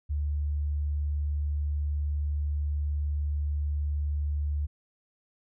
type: tone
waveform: sine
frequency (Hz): 73.42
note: D2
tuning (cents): 0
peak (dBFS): -26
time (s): 0.09-4.67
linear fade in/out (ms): 20
effects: none